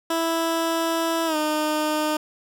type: tone with pitch glide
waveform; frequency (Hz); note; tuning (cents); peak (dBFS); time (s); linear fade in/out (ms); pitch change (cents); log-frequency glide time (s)
15% pulse; 329.6 to 305.8; E4 to D#4; 0 to -30; -15; 0.1-2.17; 5; -130; 1.26-1.36
effects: none